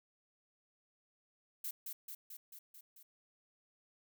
violet noise with echo, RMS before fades -41 dBFS, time 1.64-1.71 s, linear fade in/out 5 ms, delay 220 ms, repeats 6, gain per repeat -3 dB, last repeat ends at 3.03 s, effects none

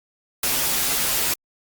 white noise with comb filter, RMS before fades -22 dBFS, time 0.43-1.34 s, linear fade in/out 5 ms, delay 10 ms, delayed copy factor -0.7, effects Opus 48 kbps

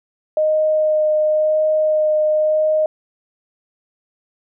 sine tone with vibrato, 617 Hz, D#5, 15 cents flat, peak -13 dBFS, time 0.37-2.86 s, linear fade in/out 2 ms, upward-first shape sine, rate 0.95 Hz, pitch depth 10 cents each way, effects none

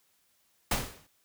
pink noise with exponential decay, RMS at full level -25 dBFS, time 0.71-1.07 s, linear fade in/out 5 ms, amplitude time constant 78 ms, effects white hiss -70 dBFS RMS until 1.24 s

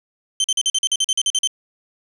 25% pulse tone bursts, 3100 Hz, G7, 20 cents flat, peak -12 dBFS, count 13, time 0.4-1.474 s, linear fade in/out 2 ms, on 42 ms, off 44 ms, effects resampled to 32000 Hz + 7-bit

